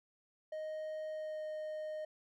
triangle tone with pitch glide, 622.3 to 617.6 Hz, D#5 to D#5, 0 to -13 cents, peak -37 dBFS, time 0.52-2.05 s, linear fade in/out 5 ms, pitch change -13 cents, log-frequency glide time 1.1-1.45 s, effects none

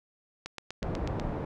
click train, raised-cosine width 0.2 ms, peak -20 dBFS, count 7, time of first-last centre 0.46-1.198 s, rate 8.13 Hz
pink low-pass noise, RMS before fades -33 dBFS, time 0.82-1.45 s, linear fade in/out 5 ms, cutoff 790 Hz, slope 12 dB/octave
effects none

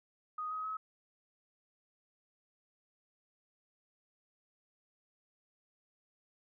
sine tone with pitch steps, 1244.5 / 1263.3 / 1282.4 Hz, D#6 / D#6 / E6, 0 / +26 / -48 cents, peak -36 dBFS, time 0.38-0.77 s, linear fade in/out 5 ms, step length 130 ms, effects none

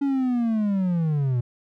triangle linear sweep, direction down, 283.7 to 117.8 Hz, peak -18 dBFS, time 0.01-1.41 s, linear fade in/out 10 ms, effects none

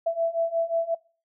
sine beating tone pair, 662 / 667.6 Hz, E5 / E5, +7 / +22 cents, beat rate 5.6 Hz, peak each -26 / -25 dBFS, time 0.06-0.95 s, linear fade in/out 10 ms, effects noise-tail reverb RT60 0.4 s tail -24 dB re dry

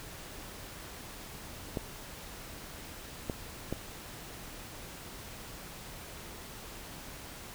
clicks, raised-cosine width 2 ms, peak -19 dBFS, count 3, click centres 1.772 / 3.298 / 3.726 s, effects pink hiss -46 dBFS RMS until 7.54 s

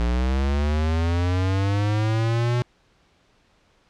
square linear sweep, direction up, 57.5 to 122.8 Hz, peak -20 dBFS, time 0-2.62 s, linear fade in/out 0 ms, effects pink hiss -61 dBFS RMS until 3.89 s + low-pass 5000 Hz 12 dB/octave

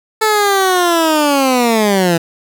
15% pulse linear sweep, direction down, 440 to 163.5 Hz, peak -4 dBFS, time 0.21-2.18 s, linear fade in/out 10 ms, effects none

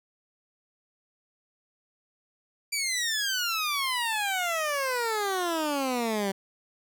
15% pulse exponential sweep, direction down, 2349 to 191.2 Hz, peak -20 dBFS, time 2.72-6.32 s, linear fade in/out 10 ms, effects none

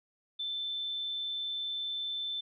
sine tone, 3535 Hz, A7, 7 cents sharp, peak -33 dBFS, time 0.39-2.41 s, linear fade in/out 10 ms, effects none

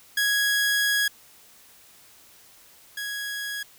sawtooth tone pair in turn, 1661.2 / 1661.2 Hz, G#6 / G#6, 0 / 0 cents, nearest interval unison, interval 0 cents, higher neither, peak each -17 / -26 dBFS, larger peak first, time 0.17-1.08 / 2.97-3.63 s, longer first, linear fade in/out 5 ms, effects white hiss -53 dBFS RMS until 3.78 s

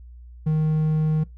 triangle tone, 155.56 Hz, D#3, in tune, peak -16 dBFS, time 0.46-1.24 s, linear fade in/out 10 ms, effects noise-tail reverb RT60 0.2 s tail -22 dB re dry + added 60 Hz sine -40 dBFS peak until 1.37 s

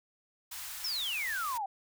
white band-stop noise, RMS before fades -42 dBFS, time 0.51-1.58 s, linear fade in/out 10 ms, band 100 to 800 Hz, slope 24 dB/octave
sine exponential sweep, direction down, 5588 to 753 Hz, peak -32 dBFS, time 0.84-1.66 s, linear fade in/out 5 ms
effects none

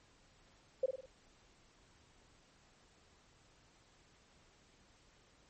sine tone with echo, 523.3 Hz, C5, in tune, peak -28 dBFS, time 0.83-0.86 s, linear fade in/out 5 ms, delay 50 ms, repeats 4, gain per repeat -6 dB, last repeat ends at 1.06 s, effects pink hiss -67 dBFS RMS until 5.49 s + MP3 32 kbps

